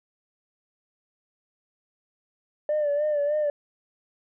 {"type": "tone with vibrato", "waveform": "sine", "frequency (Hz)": 591, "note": "D5", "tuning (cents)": 11, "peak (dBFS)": -20, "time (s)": [2.69, 3.5], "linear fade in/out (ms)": 2, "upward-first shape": "sine", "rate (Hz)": 3.3, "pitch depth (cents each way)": 54, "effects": ["tanh soft clip ceiling -19 dBFS"]}